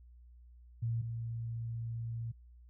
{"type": "tone pair in turn", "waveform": "sine", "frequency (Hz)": [115.4, 115.4], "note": ["A#2", "A#2"], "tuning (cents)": [-17, -17], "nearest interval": "unison", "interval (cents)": 0, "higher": "neither", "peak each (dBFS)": [-31, -36], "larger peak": "first", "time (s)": [[0.82, 1.02], [1.02, 2.32]], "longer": "second", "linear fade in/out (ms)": 10, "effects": ["added 60 Hz sine -54 dBFS peak until 2.69 s"]}